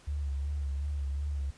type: tone with vibrato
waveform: sine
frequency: 71 Hz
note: C#2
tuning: 42 cents sharp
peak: -30 dBFS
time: 0.07-1.51 s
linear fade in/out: 10 ms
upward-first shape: sine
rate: 2.7 Hz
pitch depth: 51 cents each way
effects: pink hiss -58 dBFS RMS until 1.57 s + resampled to 22050 Hz